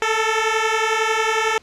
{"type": "beating tone pair", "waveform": "10% pulse", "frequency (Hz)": [436.4, 447.4], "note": ["A4", "A4"], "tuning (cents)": [-14, 29], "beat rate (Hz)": 11, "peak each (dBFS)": -12, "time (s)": [0.02, 1.58], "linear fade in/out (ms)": 2, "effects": ["pink hiss -51 dBFS RMS until 1.62 s", "low-pass 6000 Hz 12 dB/octave"]}